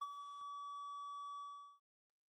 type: tone with ADSR envelope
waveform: triangle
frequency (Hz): 1144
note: D6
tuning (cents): -46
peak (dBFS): -36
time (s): 0.01-1.8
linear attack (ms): 10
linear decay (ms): 39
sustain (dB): -8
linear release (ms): 410
effects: Opus 24 kbps